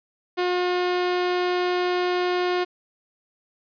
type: tone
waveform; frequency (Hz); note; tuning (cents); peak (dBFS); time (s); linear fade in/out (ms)
sawtooth; 358.9; F4; +47; -17; 0.37-2.65; 20
effects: resampled to 11025 Hz + 9-bit